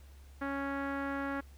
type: tone with low-pass filter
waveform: sawtooth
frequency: 277.2 Hz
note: C#4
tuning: in tune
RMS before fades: -36 dBFS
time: 0.41-1.41 s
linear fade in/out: 10 ms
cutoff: 1600 Hz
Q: 2.8
effects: added 69 Hz sine -51 dBFS peak until 1.57 s + pink hiss -64 dBFS RMS until 1.57 s